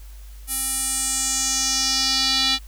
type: tone with band-pass filter sweep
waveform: square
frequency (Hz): 265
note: C4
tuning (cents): +22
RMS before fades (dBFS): -22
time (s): 0.47-2.59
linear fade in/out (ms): 50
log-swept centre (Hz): 11000 to 3800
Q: 3.4
effects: added 50 Hz sine -37 dBFS peak until 2.67 s + white hiss -52 dBFS RMS until 2.67 s